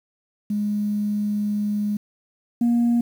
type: tone pair in turn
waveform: sine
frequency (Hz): 207.7 / 237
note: G#3 / A#3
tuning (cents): 0 / +29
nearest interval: major second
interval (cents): 229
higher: second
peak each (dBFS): -20 / -14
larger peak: second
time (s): 0.5-1.97 / 2.61-3.01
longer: first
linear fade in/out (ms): 5
effects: tanh soft clip ceiling -14 dBFS + 8-bit